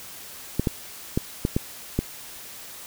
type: clicks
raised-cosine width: 3 ms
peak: -8 dBFS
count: 6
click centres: 0.596 / 0.672 / 1.175 / 1.451 / 1.565 / 1.99 s
effects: white hiss -41 dBFS RMS until 2.86 s